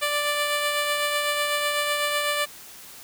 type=tone with tremolo; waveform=10% pulse; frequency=587.3 Hz; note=D5; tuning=in tune; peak=-13 dBFS; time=0.01-2.46 s; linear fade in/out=20 ms; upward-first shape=triangle; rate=8 Hz; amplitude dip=35%; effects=white hiss -44 dBFS RMS until 3.03 s